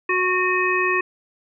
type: harmonic tone with a mistuned harmonic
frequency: 366.6 Hz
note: F#4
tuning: 16 cents flat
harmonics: 1 / 3 / 5 / 7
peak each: -23 / -23 / -23 / -23 dBFS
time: 0.09-1.01 s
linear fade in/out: 5 ms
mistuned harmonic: 7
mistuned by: -22 cents
effects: none